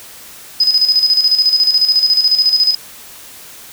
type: tone with tremolo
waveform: sine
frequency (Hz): 5030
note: D#8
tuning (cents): +18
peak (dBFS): -7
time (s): 0.6-2.75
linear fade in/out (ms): 5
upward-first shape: square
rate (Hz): 14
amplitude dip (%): 60
effects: white hiss -36 dBFS RMS until 3.72 s